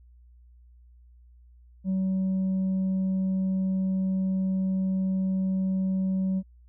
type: tone with tanh clipping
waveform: sine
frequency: 189.3 Hz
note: F#3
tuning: 40 cents sharp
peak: -24 dBFS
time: 1.84-6.43 s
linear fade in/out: 50 ms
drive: 2 dB
effects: added 60 Hz sine -51 dBFS peak until 6.68 s